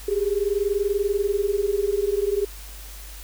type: tone pair together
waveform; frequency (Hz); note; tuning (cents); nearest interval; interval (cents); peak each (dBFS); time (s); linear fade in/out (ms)
sine; 393.9 / 414.3; G4 / G#4; +8 / -4; minor second; 88; -23; 0.08-2.45; 5
effects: added 50 Hz sine -38 dBFS peak until 3.23 s + white hiss -43 dBFS RMS until 3.23 s